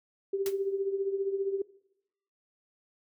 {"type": "tone with tremolo", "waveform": "sine", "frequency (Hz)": 392, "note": "G4", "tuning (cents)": 0, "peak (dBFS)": -25, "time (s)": [0.33, 1.62], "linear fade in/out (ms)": 5, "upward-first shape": "triangle", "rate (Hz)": 15, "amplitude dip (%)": 70}
{"type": "noise with exponential decay", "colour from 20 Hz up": "white", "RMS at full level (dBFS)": -34, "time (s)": [0.46, 0.57], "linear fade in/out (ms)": 1, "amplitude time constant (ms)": 22}
{"effects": ["noise-tail reverb RT60 0.8 s tail -21 dB re dry"]}